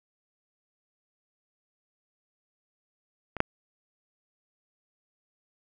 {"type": "clicks", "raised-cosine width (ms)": 0.5, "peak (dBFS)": [-20, -6], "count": 2, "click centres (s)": [3.367, 3.404], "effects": []}